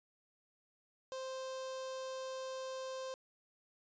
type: tone with notch filter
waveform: sawtooth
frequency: 523.3 Hz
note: C5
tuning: in tune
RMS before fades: -43 dBFS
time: 1.12-3.14 s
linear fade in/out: 0 ms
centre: 2000 Hz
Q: 1.1
effects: resampled to 16000 Hz